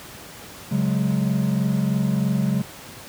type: chord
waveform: triangle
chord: C# suspended fourth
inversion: none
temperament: just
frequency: 138.59 / 184.79 / 207.9 Hz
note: C#3 / F#3 / G#3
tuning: 0 / -2 / +2 cents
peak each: -21 dBFS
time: 0.71-2.62 s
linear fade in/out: 10 ms
effects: pink hiss -40 dBFS RMS until 3.08 s + high-pass 80 Hz 12 dB/octave